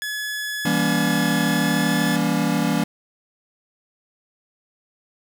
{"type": "tone with pitch glide", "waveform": "sawtooth", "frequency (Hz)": [1702, 1723.8], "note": ["G#6", "A6"], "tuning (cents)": [42, -36], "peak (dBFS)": -22, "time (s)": [0.02, 2.16], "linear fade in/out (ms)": 0, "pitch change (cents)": 22, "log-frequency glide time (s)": [1.44, 1.99]}
{"type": "chord", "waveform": "square", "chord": "E diminished seventh", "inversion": "none", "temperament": "just", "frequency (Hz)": [164.81, 197.78, 237.3, 284.8], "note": ["E3", "G3", "Bb3", "Db4"], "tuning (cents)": [0, 16, 31, 47], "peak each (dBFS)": -25, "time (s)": [0.65, 2.84], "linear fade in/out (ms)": 5}
{"effects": []}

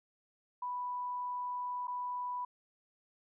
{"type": "tone with dropouts", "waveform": "sine", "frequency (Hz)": 987.8, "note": "B5", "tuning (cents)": 0, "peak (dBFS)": -35, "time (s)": [0.62, 2.45], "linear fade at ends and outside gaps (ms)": 5, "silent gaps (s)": [1.872, 1.879], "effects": []}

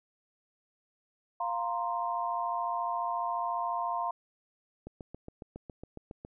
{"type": "chord", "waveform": "sine", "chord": "F suspended fourth", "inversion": "none", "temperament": "equal", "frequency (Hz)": [698.5, 932.3, 1046.5], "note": ["F5", "Bb5", "C6"], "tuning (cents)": [0, 0, 0], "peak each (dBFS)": -34, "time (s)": [1.4, 4.11], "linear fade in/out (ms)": 5}
{"type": "click train", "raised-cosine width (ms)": 2, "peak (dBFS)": -29, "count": 11, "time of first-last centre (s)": [4.87, 6.249], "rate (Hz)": 7.25}
{"effects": []}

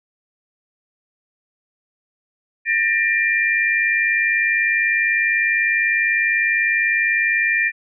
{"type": "tone cluster", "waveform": "sine", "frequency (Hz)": [1792, 1892, 2380], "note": ["A6", "A#6", "D7"], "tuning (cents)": [31, 25, 22], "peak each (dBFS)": [-19, -22, -19], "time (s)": [2.65, 7.72], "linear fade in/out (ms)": 50, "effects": []}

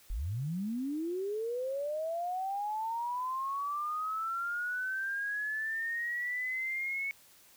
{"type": "linear sweep", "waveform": "sine", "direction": "up", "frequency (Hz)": [36.12, 2217], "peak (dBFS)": -32, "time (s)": [0.1, 7.11], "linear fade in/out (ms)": 0, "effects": ["white hiss -60 dBFS RMS until 7.56 s"]}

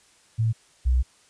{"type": "tone pair in turn", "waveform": "sine", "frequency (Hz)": [112.4, 62.57], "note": ["A2", "B1"], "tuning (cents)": [37, 23], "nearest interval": "minor seventh", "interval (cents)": 1014, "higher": "first", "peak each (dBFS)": [-19, -17], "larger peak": "second", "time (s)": [[0.38, 0.53], [0.85, 1.03]], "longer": "second", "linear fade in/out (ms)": 20, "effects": ["white hiss -58 dBFS RMS until 1.29 s", "resampled to 22050 Hz"]}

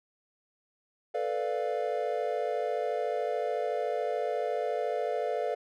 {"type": "chord", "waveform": "triangle", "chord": "B half-diminished seventh", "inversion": "third", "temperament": "equal", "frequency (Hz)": [440, 493.9, 587.3, 698.5], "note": ["A4", "B4", "D5", "F5"], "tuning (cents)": [0, 0, 0, 0], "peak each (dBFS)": -32, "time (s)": [1.14, 5.55], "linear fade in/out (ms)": 10, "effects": []}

